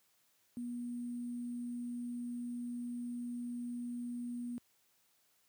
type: tone with sample-and-hold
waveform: sine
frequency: 241.5 Hz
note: B3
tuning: 39 cents flat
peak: -38 dBFS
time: 0.57-4.58 s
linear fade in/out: 0 ms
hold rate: 8820 Hz
effects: white hiss -73 dBFS RMS until 5.48 s + high-pass 80 Hz 12 dB/octave